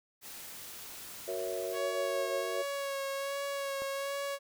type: noise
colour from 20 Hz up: white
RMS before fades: -46 dBFS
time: 0.21-1.79 s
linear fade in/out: 50 ms
type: chord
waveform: sine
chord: F# dominant seventh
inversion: none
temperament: equal with one note detuned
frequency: 368.9 / 466.2 / 554.4 / 659.3 Hz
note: F#4 / A#4 / C#5 / E5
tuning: -5 / 0 / 0 / 0 cents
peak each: -39 dBFS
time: 1.27-2.63 s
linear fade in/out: 20 ms
type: tone with vibrato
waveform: sawtooth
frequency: 554.4 Hz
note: C#5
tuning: in tune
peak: -30 dBFS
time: 1.72-4.39 s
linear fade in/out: 50 ms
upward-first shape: sine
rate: 1.3 Hz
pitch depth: 22 cents each way
type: click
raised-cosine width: 1 ms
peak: -31 dBFS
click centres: 3.82 s
effects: none